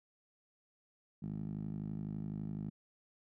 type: tone with band-pass filter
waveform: 10% pulse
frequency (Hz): 51.91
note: G#1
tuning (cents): 0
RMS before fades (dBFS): -41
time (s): 1.22-2.7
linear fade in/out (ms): 10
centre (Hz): 180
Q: 2.9
effects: none